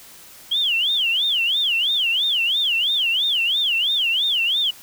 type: tone with vibrato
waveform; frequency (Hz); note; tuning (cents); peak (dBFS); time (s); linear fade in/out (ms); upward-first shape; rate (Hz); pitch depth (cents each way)
sine; 3136; G7; 0; -17; 0.51-4.71; 10; sine; 3; 270
effects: white hiss -44 dBFS RMS until 4.82 s